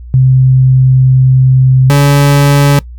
sine / 40% pulse tone pair in turn, 130.1 / 142.47 Hz, C3 / C#3, -9 / +48 cents, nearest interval major second, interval 157 cents, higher second, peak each -3 dBFS, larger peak neither, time 0.14-1.9 / 1.9-2.79 s, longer first, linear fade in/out 0 ms, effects noise-tail reverb RT60 0.1 s tail -20 dB re dry + added 60 Hz sine -25 dBFS peak until 2.98 s

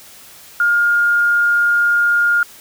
sine tone, 1416 Hz, F6, 23 cents sharp, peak -11 dBFS, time 0.6-2.43 s, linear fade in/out 2 ms, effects white hiss -41 dBFS RMS until 2.6 s

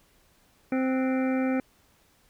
harmonic tone with a mistuned harmonic, 260.9 Hz, C4, 5 cents flat, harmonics 1 / 2 / 3 / 5 / 6 / 7 / 8 / 9, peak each -24 / -31 / -37 / -42 / -41 / -44 / -45 / -41 dBFS, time 0.72-1.6 s, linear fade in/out 2 ms, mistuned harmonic 6, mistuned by -95 cents, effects pink hiss -63 dBFS RMS until 2.29 s

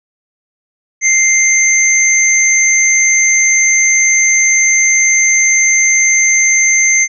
sine tone pair together, 2093 / 6259 Hz, C7 / G8, 0 / -4 cents, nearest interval octave + perfect fifth, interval 1896 cents, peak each -10 dBFS, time 1.01-7.08 s, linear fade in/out 50 ms, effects none

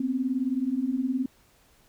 sine beating tone pair, 246.2 / 265.2 Hz, B3 / C4, -5 / +23 cents, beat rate 19 Hz, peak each -29 / -26 dBFS, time 0-1.26 s, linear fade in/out 5 ms, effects pink hiss -61 dBFS RMS until 1.88 s

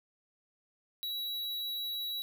square tone, 3902 Hz, B7, 22 cents flat, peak -35 dBFS, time 1.03-2.22 s, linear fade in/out 0 ms, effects none

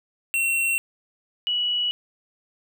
square / sine tone pair in turn, 2724 / 2935 Hz, F7 / F#7, -44 / -15 cents, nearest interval minor second, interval 129 cents, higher second, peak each -21 dBFS, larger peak neither, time 0.34-0.78 / 1.47-1.91 s, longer neither, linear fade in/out 0 ms, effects none

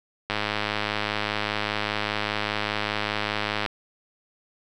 click train, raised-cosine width 0.3 ms, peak -9 dBFS, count 354, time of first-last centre 0.3-3.662 s, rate 105 Hz, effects none

